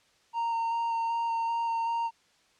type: tone with vibrato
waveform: triangle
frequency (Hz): 922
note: A#5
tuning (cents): -19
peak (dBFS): -25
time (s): 0.33-2.11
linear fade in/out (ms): 50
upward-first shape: square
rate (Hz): 2.6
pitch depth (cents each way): 10
effects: white hiss -65 dBFS RMS until 2.59 s + low-pass 6000 Hz 12 dB/octave